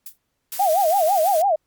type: noise with exponential decay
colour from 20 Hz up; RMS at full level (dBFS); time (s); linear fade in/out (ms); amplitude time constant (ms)
violet; -29; 0.06-0.18; 5; 24
type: noise with tremolo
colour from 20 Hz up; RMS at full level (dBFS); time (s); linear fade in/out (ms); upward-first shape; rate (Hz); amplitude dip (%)
blue; -29; 0.52-1.42; 2; triangle; 11; 25
type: tone with vibrato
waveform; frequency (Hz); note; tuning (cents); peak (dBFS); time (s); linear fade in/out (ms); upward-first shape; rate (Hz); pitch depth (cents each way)
sine; 709; F5; +26; -15; 0.59-1.56; 10; sine; 6; 240
effects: pink hiss -74 dBFS RMS until 1.66 s + Opus 48 kbps